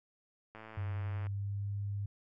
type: click train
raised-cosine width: 0.5 ms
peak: -34 dBFS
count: 80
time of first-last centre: 0.55-1.268 s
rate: 110 Hz
type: tone with pitch glide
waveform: sine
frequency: 98 to 100.87 Hz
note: G2 to G2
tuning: 0 to +50 cents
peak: -34 dBFS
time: 0.77-2.06 s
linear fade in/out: 5 ms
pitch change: +50 cents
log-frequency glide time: 0.93-1.67 s
effects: none